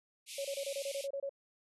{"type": "band-pass noise", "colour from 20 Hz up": "pink", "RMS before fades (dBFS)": -46, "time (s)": [0.26, 1.08], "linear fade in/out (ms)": 50, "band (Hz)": [2200, 12000], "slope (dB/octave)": 96}
{"type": "tone bursts", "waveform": "sine", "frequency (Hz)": 554.4, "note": "C#5", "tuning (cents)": 0, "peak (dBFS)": -35, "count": 10, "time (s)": [0.38, 1.294], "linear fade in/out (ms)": 5, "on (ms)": 68, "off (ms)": 26}
{"effects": []}